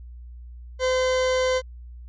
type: tone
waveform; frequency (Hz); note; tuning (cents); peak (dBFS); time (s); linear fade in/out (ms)
40% pulse; 513; C5; -34; -19; 0.79-1.62; 50
effects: added 60 Hz sine -38 dBFS peak until 2.08 s + resampled to 16000 Hz